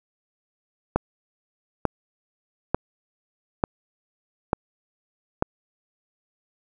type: click train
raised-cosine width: 1 ms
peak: -5 dBFS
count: 6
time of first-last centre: 0.96-5.424 s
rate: 1.12 Hz
effects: none